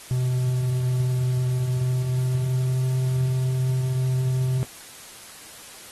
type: tone with pitch glide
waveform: triangle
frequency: 126.6 to 128.96 Hz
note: B2 to C3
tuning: +43 to -25 cents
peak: -18 dBFS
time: 0.11-4.63 s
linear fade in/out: 0 ms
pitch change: +32 cents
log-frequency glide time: 1.58-2.95 s
effects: white hiss -43 dBFS RMS until 5.91 s + AAC 32 kbps